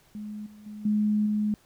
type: tone with level steps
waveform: sine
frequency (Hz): 210.8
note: G#3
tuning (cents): +26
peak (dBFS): -34 / -46 / -37 / -21 / -23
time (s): 0.15-1.54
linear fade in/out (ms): 0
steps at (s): 0.46 / 0.66 / 0.85 / 1.26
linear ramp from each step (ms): 5
effects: pink hiss -61 dBFS RMS until 1.65 s